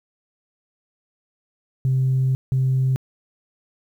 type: tone pair in turn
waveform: sine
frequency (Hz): 131.1 / 131.1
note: C3 / C3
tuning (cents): +4 / +4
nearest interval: unison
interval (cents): 0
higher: neither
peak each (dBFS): -15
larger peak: neither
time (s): 1.85-2.35 / 2.52-2.96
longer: first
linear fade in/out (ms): 0
effects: tanh soft clip ceiling -13 dBFS + 9-bit